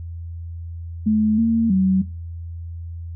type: tone with pitch steps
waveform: sine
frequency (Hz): 215.3 / 227.8 / 189.1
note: A3 / A#3 / F#3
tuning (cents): -37 / -40 / +38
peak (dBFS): -14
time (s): 1.06-2.02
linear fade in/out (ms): 10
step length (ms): 320
effects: noise-tail reverb RT60 0.3 s tail -19 dB re dry + added 84 Hz sine -29 dBFS peak until 3.15 s